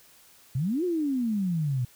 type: exponential two-way sweep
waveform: sine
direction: up then down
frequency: 119.6 to 370 to 119.6 Hz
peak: -24 dBFS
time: 0.55-1.85 s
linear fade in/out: 5 ms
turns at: 0.84 s
effects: white hiss -56 dBFS RMS until 1.95 s